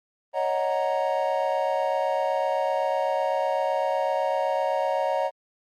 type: chord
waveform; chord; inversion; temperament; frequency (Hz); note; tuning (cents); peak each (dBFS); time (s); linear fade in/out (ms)
triangle; D# minor seventh; third; equal with one note detuned; 554.4 / 622.3 / 740 / 935; C#5 / D#5 / F#5 / A#5; 0 / 0 / 0 / +5; -25 / -26 / -27 / -27; 0.33-5.31; 50
effects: Opus 32 kbps